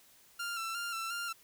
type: tone with vibrato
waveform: sawtooth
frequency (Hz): 1368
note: F6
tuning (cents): -36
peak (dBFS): -32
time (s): 0.39-1.33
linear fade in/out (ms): 10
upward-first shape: square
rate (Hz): 2.8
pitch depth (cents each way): 36
effects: white hiss -62 dBFS RMS until 1.43 s